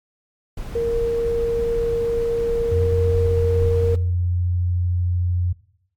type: noise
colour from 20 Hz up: brown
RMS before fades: -29 dBFS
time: 0.57-3.96 s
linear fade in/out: 5 ms
type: tone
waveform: sine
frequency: 466.2 Hz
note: A#4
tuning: in tune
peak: -18 dBFS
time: 0.75-3.95 s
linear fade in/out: 5 ms
type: tone with pitch glide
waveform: sine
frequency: 87.31 to 88.68 Hz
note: F2 to F2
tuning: 0 to +27 cents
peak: -17 dBFS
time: 2.71-5.53 s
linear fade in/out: 10 ms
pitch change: +27 cents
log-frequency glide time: 3.41-4.48 s
effects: noise-tail reverb RT60 0.7 s tail -19 dB re dry + MP3 96 kbps